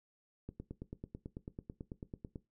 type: click train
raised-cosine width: 3 ms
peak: -30 dBFS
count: 18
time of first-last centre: 0.49-2.358 s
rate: 9.1 Hz
effects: noise-tail reverb RT60 0.2 s tail -17 dB re dry